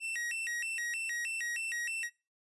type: tone with vibrato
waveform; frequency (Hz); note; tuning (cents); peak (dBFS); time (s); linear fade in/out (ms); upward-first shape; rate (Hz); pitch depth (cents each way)
45% pulse; 2255; C#7; +29; -34; 0-2.1; 50; square; 3.2; 300
effects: noise-tail reverb RT60 0.3 s tail -23 dB re dry + resampled to 24000 Hz